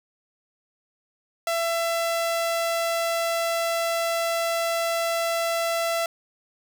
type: tone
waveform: sawtooth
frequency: 670 Hz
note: E5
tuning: 28 cents sharp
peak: -19 dBFS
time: 1.47-6.06 s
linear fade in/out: 2 ms
effects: none